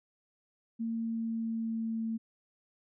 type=tone with pitch glide; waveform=sine; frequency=227.8 to 224.8 Hz; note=A#3 to A3; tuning=-40 to +37 cents; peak=-31 dBFS; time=0.79-2.18 s; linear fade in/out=20 ms; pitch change=-23 cents; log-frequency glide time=0.94-2.02 s; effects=none